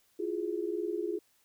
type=tone cluster; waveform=sine; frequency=334.8 / 354.7 / 416.8 Hz; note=E4 / F4 / G#4; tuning=+27 / +27 / +6 cents; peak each=-36 / -35 / -35 dBFS; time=0.19-1.19 s; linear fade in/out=10 ms; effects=white hiss -69 dBFS RMS until 1.44 s